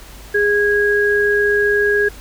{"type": "tone pair together", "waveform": "sine", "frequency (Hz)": [411.9, 1647.6], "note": ["G#4", "G#6"], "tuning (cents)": [-14, -14], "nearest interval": "2 octaves", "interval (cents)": 2400, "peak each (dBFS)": -15, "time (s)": [0.34, 2.09], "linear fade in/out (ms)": 10, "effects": ["added 50 Hz sine -37 dBFS peak until 2.2 s", "pink hiss -40 dBFS RMS until 2.2 s"]}